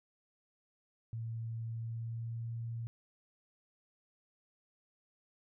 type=tone with pitch glide; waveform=sine; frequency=114 to 115.72 Hz; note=A#2 to A#2; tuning=-38 to -12 cents; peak=-37 dBFS; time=1.13-2.87 s; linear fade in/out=0 ms; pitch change=+26 cents; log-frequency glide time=1.67-2.51 s; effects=none

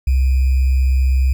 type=tone with sample-and-hold; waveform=sine; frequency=65.41 Hz; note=C2; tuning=in tune; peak=-11 dBFS; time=0.07-1.33 s; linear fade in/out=5 ms; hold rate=2450 Hz; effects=none

